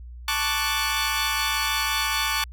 15% pulse chord, D major seventh, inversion second, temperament equal, 880 / 1108.7 / 1174.7 / 1480 Hz, A5 / C#6 / D6 / F#6, 0 / 0 / 0 / 0 cents, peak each -22 dBFS, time 0.28-2.44 s, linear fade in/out 2 ms, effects added 60 Hz sine -37 dBFS peak until 2.52 s

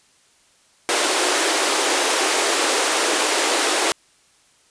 pink high-pass noise, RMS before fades -19 dBFS, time 0.89-3.92 s, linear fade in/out 0 ms, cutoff 310 Hz, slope 48 dB/octave, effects white hiss -57 dBFS RMS until 4.7 s + resampled to 22050 Hz

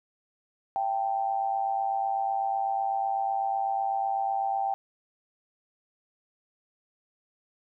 sine tone with amplitude modulation, 784 Hz, G5, in tune, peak -22 dBFS, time 0.76-4.74 s, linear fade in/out 0 ms, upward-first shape sine, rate 108 Hz, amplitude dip 70%, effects none

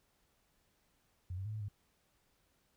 sine tone with pitch steps, 90.4 / 95.9 / 107.1 / 108 / 102.2 Hz, F#2 / G2 / A2 / A2 / G#2, -40 / -37 / -46 / -32 / -27 cents, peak -38 dBFS, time 1.3-1.685 s, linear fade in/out 5 ms, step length 77 ms, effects pink hiss -75 dBFS RMS until 2.76 s

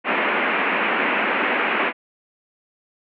white band-pass noise, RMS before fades -21 dBFS, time 0.04-1.93 s, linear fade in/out 50 ms, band 200 to 2600 Hz, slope 48 dB/octave, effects none

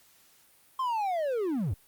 triangle linear sweep, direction down, 1069 to 72.7 Hz, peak -25 dBFS, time 0.79-1.74 s, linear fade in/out 5 ms, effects white hiss -61 dBFS RMS until 1.87 s + Opus 48 kbps

